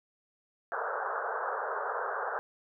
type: band-pass noise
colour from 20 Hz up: white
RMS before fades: -34 dBFS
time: 0.72-2.39 s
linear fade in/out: 0 ms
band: 410 to 1600 Hz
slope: 96 dB/octave
effects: none